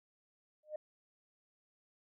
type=tone with exponential growth; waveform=sine; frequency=610 Hz; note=D#5; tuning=34 cents flat; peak=-34 dBFS; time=0.63-0.76 s; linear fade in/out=5 ms; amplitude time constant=27 ms; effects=tanh soft clip ceiling -30 dBFS